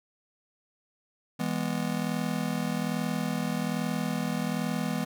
square chord, E major, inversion none, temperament just, 164.81 / 206 / 247.2 Hz, E3 / G#3 / B3, 0 / -14 / +2 cents, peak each -33 dBFS, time 1.39-5.05 s, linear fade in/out 10 ms, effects none

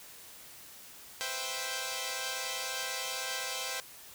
5% pulse chord, C major seventh, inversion third, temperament equal, 493.9 / 523.3 / 659.3 / 784 Hz, B4 / C5 / E5 / G5, 0 / 0 / 0 / 0 cents, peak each -32 / -27 / -30 / -27 dBFS, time 1.21-3.8 s, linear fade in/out 0 ms, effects white hiss -51 dBFS RMS until 4.14 s

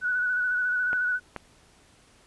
sine tone with vibrato, 1480 Hz, F#6, in tune, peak -23 dBFS, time 0.01-1.2 s, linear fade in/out 50 ms, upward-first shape square, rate 14 Hz, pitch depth 23 cents each way
clicks, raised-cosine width 0.5 ms, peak -18 dBFS, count 2, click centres 0.931 / 1.363 s
effects pink hiss -58 dBFS RMS until 2.26 s + resampled to 24000 Hz

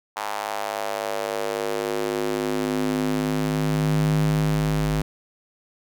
square tone with high-pass filter sweep, 51.8 Hz, G#1, 4 cents flat, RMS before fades -24 dBFS, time 0.16-5.02 s, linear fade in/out 5 ms, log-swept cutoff 880 to 100 Hz, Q 2.6, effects none

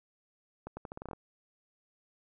accelerating click train, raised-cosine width 1 ms, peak -27 dBFS, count 10, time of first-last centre 0.67-1.132 s, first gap 100 ms, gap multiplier 0.82, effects none

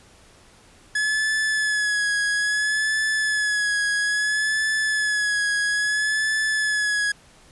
45% pulse tone with vibrato, 1700 Hz, G#6, 40 cents sharp, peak -20 dBFS, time 0.95-7.12 s, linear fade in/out 5 ms, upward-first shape sine, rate 0.6 Hz, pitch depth 40 cents each way, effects pink hiss -52 dBFS RMS until 7.51 s + resampled to 24000 Hz

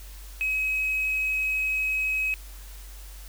triangle tone with hard clipping, 2548 Hz, D#7, 41 cents sharp, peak -24 dBFS, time 0.41-2.34 s, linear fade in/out 0 ms, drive 4 dB, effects added 48 Hz sine -40 dBFS peak until 3.28 s + white hiss -49 dBFS RMS until 3.28 s

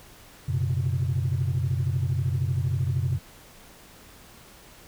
sine chord, F# suspended fourth, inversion none, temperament equal with one note detuned, 92.5 / 123.47 / 136.29 Hz, F#2 / B2 / C#3, 0 / 0 / -29 cents, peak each -26 dBFS, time 0.48-3.19 s, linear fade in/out 10 ms, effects tanh soft clip ceiling -17 dBFS + pink hiss -50 dBFS RMS until 4.87 s

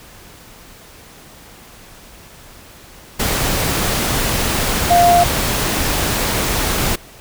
sine tone in noise, 698.5 Hz, F5, in tune, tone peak -8 dBFS, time 4.9-5.24 s, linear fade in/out 10 ms, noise pink, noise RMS -18 dBFS, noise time 3.19-6.96 s, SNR +7 dB, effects pink hiss -41 dBFS RMS until 7.2 s

